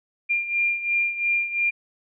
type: beating tone pair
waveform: sine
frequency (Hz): 2395 / 2397.9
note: D7 / D7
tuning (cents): +33 / +35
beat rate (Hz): 2.9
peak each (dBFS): -22 / -27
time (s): 0.29-1.71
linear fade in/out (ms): 20
effects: none